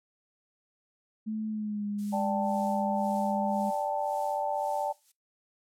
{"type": "tone with pitch glide", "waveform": "sine", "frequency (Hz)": [217.1, 205.4], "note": ["A3", "G#3"], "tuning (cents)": [-23, -19], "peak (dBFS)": -30, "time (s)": [1.26, 3.71], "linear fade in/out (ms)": 20, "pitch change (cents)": -96, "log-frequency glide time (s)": [1.48, 1.86]}
{"type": "noise with tremolo", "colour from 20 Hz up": "violet", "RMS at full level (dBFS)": -44, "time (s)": [1.98, 5.12], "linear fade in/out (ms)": 10, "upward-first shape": "sine", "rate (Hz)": 1.9, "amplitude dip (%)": 85}
{"type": "chord", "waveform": "sine", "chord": "D suspended fourth", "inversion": "none", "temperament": "equal", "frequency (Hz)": [587.3, 784, 880], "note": ["D5", "G5", "A5"], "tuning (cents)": [0, 0, 0], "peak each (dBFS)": -32, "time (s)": [2.12, 4.93], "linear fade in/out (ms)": 20}
{"effects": ["noise-tail reverb RT60 0.2 s tail -21 dB re dry", "low-pass 9000 Hz 12 dB/octave"]}